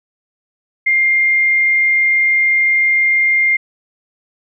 sine tone, 2111 Hz, C7, 15 cents sharp, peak -10 dBFS, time 0.86-3.57 s, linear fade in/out 10 ms, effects none

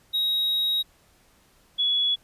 triangle / sine tone pair in turn, 3800 / 3385 Hz, A#7 / G#7, +33 / +32 cents, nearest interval major second, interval 201 cents, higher first, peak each -20 dBFS, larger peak neither, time 0.13-0.83 / 1.78-2.16 s, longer first, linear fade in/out 20 ms, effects pink hiss -60 dBFS RMS until 2.23 s + resampled to 32000 Hz

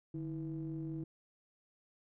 triangle ring-modulated tone, 86.5 Hz, F2, 16 cents flat, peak -33 dBFS, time 0.14-1.04 s, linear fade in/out 5 ms, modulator 237 Hz, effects none

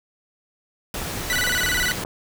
pink noise, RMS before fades -29 dBFS, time 0.94-2.04 s, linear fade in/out 2 ms
clicks, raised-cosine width 1 ms, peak -16 dBFS, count 3, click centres 1.018 / 1.474 / 2.049 s
sawtooth tone with vibrato, 1709 Hz, G#6, 49 cents sharp, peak -17 dBFS, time 1.3-1.92 s, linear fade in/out 0 ms, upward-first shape square, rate 18 Hz, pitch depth 250 cents each way
effects none

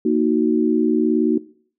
sine chord, D# minor, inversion second, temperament equal, 233.1 / 311.1 / 370 Hz, A#3 / D#4 / F#4, 0 / 0 / 0 cents, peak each -19 dBFS, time 0.05-1.38 s, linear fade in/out 5 ms, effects noise-tail reverb RT60 0.5 s tail -19 dB re dry

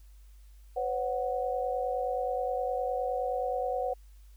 sine chord, B suspended second, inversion none, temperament equal with one note detuned, 504.8 / 554.4 / 740 Hz, B4 / C#5 / F#5, +38 / 0 / 0 cents, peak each -32 / -35 / -32 dBFS, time 0.76-3.94 s, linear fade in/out 10 ms, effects added 50 Hz sine -50 dBFS peak until 4.36 s + white hiss -68 dBFS RMS until 4.36 s

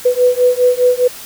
sine beating tone pair, 493.9 / 498.8 Hz, B4 / B4, 0 / +17 cents, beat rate 4.9 Hz, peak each -12 dBFS, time 0.05-1.08 s, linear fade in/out 10 ms, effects white hiss -32 dBFS RMS until 1.25 s

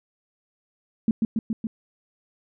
sine tone with echo, 222.9 Hz, A3, 23 cents sharp, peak -16 dBFS, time 1.08-1.11 s, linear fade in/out 2 ms, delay 140 ms, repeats 4, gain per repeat -2 dB, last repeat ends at 1.67 s, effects none

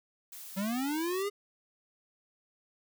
blue noise, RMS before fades -46 dBFS, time 0.32-1.23 s, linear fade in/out 5 ms
square linear sweep, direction up, 186.2 to 415.3 Hz, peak -31 dBFS, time 0.56-1.3 s, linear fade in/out 20 ms
effects none

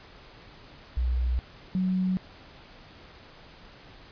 sine tone pair in turn, 61.74 / 185.55 Hz, B1 / F#3, 0 / +5 cents, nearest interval octave + perfect fifth, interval 1905 cents, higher second, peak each -23 dBFS, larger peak neither, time 0.97-1.39 / 1.75-2.17 s, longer neither, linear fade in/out 0 ms, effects pink hiss -50 dBFS RMS until 4.11 s + resampled to 11025 Hz

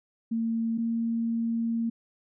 sine tone pair in turn, 227.6 / 229.8 Hz, A#3 / A#3, -41 / -25 cents, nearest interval unison, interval 16 cents, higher second, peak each -25 dBFS, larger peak neither, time 0.31-0.78 / 0.78-1.9 s, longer second, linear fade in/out 10 ms, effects none

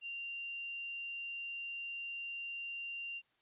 sine tone, 2775 Hz, F7, 12 cents flat, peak -40 dBFS, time 0.01-3.22 s, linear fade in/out 50 ms, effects white hiss -75 dBFS RMS until 3.41 s + resampled to 8000 Hz

